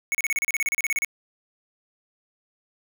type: tone bursts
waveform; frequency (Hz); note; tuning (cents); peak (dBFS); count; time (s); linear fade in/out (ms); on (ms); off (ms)
square; 2217; C#7; 0; -22; 16; 0.12-1.047; 0; 27; 33
effects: none

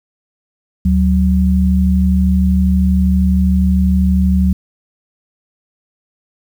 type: tone pair together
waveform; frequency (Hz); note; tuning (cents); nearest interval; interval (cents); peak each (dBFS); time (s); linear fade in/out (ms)
sine; 74.09 / 186.7; D2 / F#3; +16 / +16; octave + major third; 1600; -12; 0.85-4.53; 5
effects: 7-bit

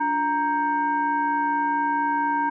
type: tone with frequency modulation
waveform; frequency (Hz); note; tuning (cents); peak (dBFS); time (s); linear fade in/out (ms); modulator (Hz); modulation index
sine; 932.3; A#5; 0; -20; 0-2.5; 10; 643; 0.75
effects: none

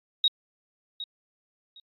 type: tone with echo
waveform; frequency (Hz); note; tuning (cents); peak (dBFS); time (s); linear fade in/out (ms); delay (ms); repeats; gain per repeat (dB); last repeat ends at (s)
sine; 3783; A#7; +25; -18; 0.24-0.28; 2; 760; 2; -14; 1.8
effects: AAC 64 kbps

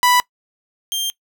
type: tone pair in turn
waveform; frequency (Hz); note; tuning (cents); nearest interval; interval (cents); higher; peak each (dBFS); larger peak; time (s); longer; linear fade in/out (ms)
sawtooth; 987.8 / 3181; B5 / G7; 0 / +25; octave + minor sixth; 2025; second; -8 / -16; first; 0.03-0.2 / 0.92-1.1; second; 0
effects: noise-tail reverb RT60 0.1 s tail -21 dB re dry

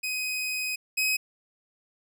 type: tone pair in turn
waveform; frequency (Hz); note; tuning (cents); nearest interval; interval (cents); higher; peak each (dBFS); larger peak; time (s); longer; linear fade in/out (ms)
sawtooth; 2512 / 2534; D#7 / D#7; +16 / +31; unison; 15; second; -25 / -20; second; 0.03-0.76 / 0.97-1.17; first; 10
effects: none

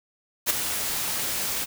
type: noise with ADSR envelope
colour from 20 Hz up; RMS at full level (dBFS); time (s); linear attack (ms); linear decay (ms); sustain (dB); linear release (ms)
white; -19; 0.46-1.66; 41; 9; -9; 30
effects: none

